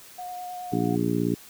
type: tone with vibrato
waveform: sine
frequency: 722 Hz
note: F#5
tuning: 43 cents flat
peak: -33 dBFS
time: 0.18-0.96 s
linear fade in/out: 10 ms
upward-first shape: triangle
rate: 9.5 Hz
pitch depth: 16 cents each way
type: harmonic tone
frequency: 58.27 Hz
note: A#1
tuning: in tune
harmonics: 2 / 3 / 4 / 5 / 6 / 7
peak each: -31 / -28 / -29 / -27 / -31 / -31 dBFS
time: 0.72-1.35 s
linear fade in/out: 10 ms
effects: white hiss -48 dBFS RMS until 1.49 s